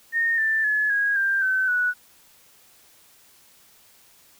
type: tone with pitch steps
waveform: sine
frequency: 1839 / 1772.3 / 1707.9 / 1646 / 1586.2 / 1528.6 / 1473.2 Hz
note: A#6 / A6 / G#6 / G#6 / G6 / G6 / F#6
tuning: -24 / +12 / +48 / -16 / +20 / -44 / -8 cents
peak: -19 dBFS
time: 0.12-1.94 s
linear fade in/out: 50 ms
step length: 260 ms
effects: white hiss -55 dBFS RMS until 4.39 s